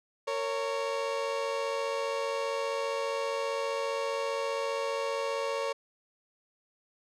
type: tone pair together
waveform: 30% pulse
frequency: 459.3 / 554.4 Hz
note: A#4 / C#5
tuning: -26 / 0 cents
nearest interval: minor third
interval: 326 cents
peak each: -31 / -29 dBFS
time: 0.27-5.73 s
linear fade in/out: 10 ms
effects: low-pass 6000 Hz 12 dB/octave